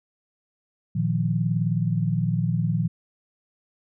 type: chord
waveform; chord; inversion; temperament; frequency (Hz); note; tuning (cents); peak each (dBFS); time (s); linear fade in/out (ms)
sine; Bb suspended fourth; none; just; 116.54 / 155.39 / 174.81; Bb2 / Eb3 / F3; 0 / -2 / +2; -25; 0.95-2.88; 10
effects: none